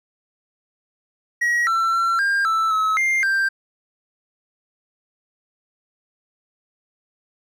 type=tone with pitch steps; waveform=triangle; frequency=1906 / 1344 / 1355 / 1603 / 1322 / 1289 / 2107 / 1577 Hz; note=A#6 / E6 / E6 / G6 / E6 / E6 / C7 / G6; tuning=+38 / +33 / +47 / +38 / +5 / -39 / +12 / +10 cents; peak=-15 dBFS; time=1.41-3.49 s; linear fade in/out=10 ms; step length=260 ms; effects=none